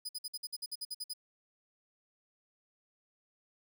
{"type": "tone bursts", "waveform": "sawtooth", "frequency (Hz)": 4978, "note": "D#8", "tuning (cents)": 0, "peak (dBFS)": -34, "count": 12, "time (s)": [0.05, 1.136], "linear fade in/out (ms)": 10, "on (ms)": 41, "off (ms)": 54, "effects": []}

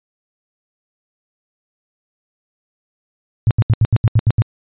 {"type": "tone bursts", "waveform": "sine", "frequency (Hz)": 111, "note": "A2", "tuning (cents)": 16, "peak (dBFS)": -8, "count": 9, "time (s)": [3.47, 4.42], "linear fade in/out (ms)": 0, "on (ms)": 38, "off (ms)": 76, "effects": ["resampled to 8000 Hz"]}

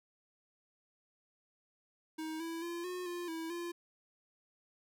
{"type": "tone with pitch steps", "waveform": "square", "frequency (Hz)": [316.1, 330.4, 342.9, 361.9, 350.3, 325.8, 345.1], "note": ["D#4", "E4", "F4", "F#4", "F4", "E4", "F4"], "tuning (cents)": [27, 4, -32, -38, 5, -20, -21], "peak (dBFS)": -39, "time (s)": [2.18, 3.72], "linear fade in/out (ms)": 10, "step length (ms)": 220, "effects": []}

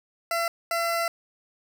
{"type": "tone bursts at uneven times", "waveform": "20% pulse", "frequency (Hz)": 676, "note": "E5", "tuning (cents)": 43, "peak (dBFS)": -19, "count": 2, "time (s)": [[0.31, 0.48], [0.71, 1.08]], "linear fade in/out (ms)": 2, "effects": []}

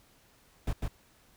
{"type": "noise with echo", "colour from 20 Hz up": "brown", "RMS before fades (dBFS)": -30, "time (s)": [0.67, 0.73], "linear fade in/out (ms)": 5, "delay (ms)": 150, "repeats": 1, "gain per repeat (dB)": -2, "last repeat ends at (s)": 0.88, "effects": ["pink hiss -63 dBFS RMS until 1.36 s"]}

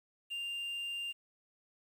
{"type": "tone with quantisation", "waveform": "triangle", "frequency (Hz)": 2794, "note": "F7", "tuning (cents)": 0, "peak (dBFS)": -35, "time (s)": [0.3, 1.13], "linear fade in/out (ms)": 20, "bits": 10, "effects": []}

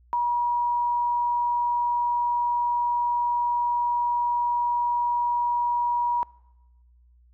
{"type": "tone", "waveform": "sine", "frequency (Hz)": 960, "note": "B5", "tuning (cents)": -49, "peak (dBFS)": -21, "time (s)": [0.13, 6.23], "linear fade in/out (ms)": 0, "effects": ["noise-tail reverb RT60 1.0 s tail -23 dB re dry", "added 60 Hz sine -54 dBFS peak until 7.33 s"]}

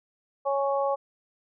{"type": "harmonic tone", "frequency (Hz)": 277.2, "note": "C#4", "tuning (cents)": 0, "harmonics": [2, 3, 4], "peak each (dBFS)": [-25, -29, -31], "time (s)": [0.45, 0.96], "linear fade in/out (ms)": 20, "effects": []}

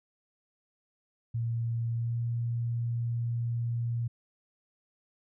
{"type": "tone with pitch glide", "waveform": "sine", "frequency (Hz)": [116.1, 117.79], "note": ["A#2", "A#2"], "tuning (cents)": [-7, 18], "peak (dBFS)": -28, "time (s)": [1.34, 4.08], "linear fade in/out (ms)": 10, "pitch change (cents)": 25, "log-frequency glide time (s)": [1.93, 2.18], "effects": []}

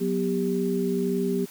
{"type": "tone cluster", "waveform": "sine", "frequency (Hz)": [183.9, 245.6, 396.2], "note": ["F#3", "B3", "G4"], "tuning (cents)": [-10, -9, 18], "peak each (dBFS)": [-27, -28, -26], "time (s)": [0, 1.46], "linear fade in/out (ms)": 20, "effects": ["white hiss -47 dBFS RMS until 1.5 s"]}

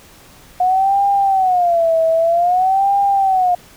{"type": "tone with vibrato", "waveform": "sine", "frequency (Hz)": 721, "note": "F#5", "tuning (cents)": -45, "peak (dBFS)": -11, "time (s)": [0.6, 3.55], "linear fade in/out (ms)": 5, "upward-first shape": "sine", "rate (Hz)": 0.52, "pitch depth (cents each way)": 180, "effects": ["pink hiss -44 dBFS RMS until 3.76 s"]}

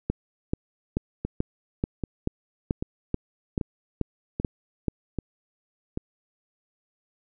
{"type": "two click trains", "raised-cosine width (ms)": 3, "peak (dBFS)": [-15, -11], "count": [7, 12], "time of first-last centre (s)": [[1.25, 5.974], [0.1, 4.883]], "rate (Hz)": [1.27, 2.3], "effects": []}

